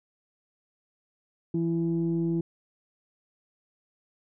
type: tone pair together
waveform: sine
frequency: 166.74 / 333.8 Hz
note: E3 / E4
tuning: +20 / +22 cents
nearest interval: octave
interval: 1202 cents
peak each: -26 dBFS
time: 1.54-2.41 s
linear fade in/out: 5 ms
effects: tanh soft clip ceiling -18 dBFS